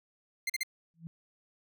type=tone bursts; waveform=sawtooth; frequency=2093 Hz; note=C7; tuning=in tune; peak=-26 dBFS; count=3; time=0.47-0.633 s; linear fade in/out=5 ms; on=27 ms; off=41 ms
type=tone with exponential growth; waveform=sine; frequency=165.3 Hz; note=E3; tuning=5 cents sharp; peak=-36 dBFS; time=0.94-1.07 s; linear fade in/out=0 ms; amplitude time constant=28 ms
effects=none